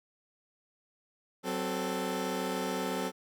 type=tone cluster; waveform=20% pulse; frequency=186.4 / 260.4 / 440.5 Hz; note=F#3 / C4 / A4; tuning=+13 / -8 / +2 cents; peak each=-31 dBFS; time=1.43-3.12 s; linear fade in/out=50 ms; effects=none